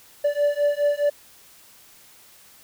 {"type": "beating tone pair", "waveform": "triangle", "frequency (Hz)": [579, 583.8], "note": ["D5", "D5"], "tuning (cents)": [-25, -10], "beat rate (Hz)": 4.8, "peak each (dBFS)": -20, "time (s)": [0.24, 1.1], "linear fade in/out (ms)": 10, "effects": ["white hiss -51 dBFS RMS until 2.63 s"]}